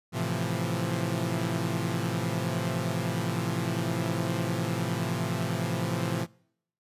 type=chord; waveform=sawtooth; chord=F major seventh; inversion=first; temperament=equal; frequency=110 / 130.81 / 164.81 / 174.61 Hz; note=A2 / C3 / E3 / F3; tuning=0 / 0 / 0 / 0 cents; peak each=-29 dBFS; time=0.12-6.27 s; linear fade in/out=50 ms; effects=noise-tail reverb RT60 0.7 s tail -25 dB re dry + resampled to 32000 Hz